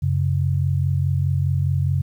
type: tone pair together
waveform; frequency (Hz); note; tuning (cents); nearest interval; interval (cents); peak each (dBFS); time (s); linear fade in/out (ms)
sine; 92.5 / 137.32; F#2 / C#3; 0 / -16; perfect fifth; 684; -20; 0.02-2.02; 10
effects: 9-bit